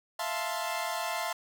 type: chord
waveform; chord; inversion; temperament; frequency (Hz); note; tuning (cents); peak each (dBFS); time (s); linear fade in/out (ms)
sawtooth; F major seventh; third; equal; 659.3 / 698.5 / 880 / 1046.5; E5 / F5 / A5 / C6; 0 / 0 / 0 / 0; -33; 0.19-1.33; 5
effects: none